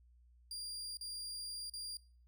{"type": "tone with dropouts", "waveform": "30% pulse", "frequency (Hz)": 4787, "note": "D8", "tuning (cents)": 32, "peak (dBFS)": -39, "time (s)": [0.51, 1.97], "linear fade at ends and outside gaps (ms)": 2, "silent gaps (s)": [[0.971, 1.01], [1.698, 1.736]], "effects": ["noise-tail reverb RT60 0.5 s tail -24 dB re dry", "added 60 Hz sine -62 dBFS peak until 2.27 s"]}